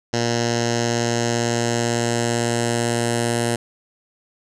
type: tone with low-pass filter sweep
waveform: 10% pulse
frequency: 117.9 Hz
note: A#2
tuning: 20 cents sharp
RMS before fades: -21 dBFS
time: 0.13-3.56 s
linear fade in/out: 5 ms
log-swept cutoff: 5900 to 9100 Hz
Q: 3.2
effects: none